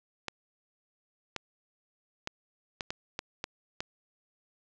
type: clicks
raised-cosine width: 0.2 ms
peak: -16 dBFS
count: 8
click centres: 0.283 / 1.363 / 2.274 / 2.808 / 2.905 / 3.191 / 3.441 / 3.805 s
effects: low-pass 7000 Hz 12 dB/octave + 9-bit